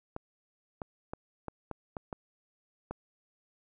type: clicks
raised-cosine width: 1 ms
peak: -23 dBFS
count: 8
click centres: 0.164 / 0.818 / 1.135 / 1.483 / 1.713 / 1.968 / 2.128 / 2.91 s
effects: none